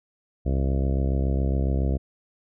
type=harmonic tone; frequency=67.2 Hz; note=C2; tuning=47 cents sharp; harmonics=1 / 2 / 3 / 4 / 5 / 6 / 7 / 8 / 9 / 10; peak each=-22 / -28 / -32 / -34 / -36 / -38 / -39 / -40 / -41 / -42 dBFS; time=0.45-1.98 s; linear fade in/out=20 ms; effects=none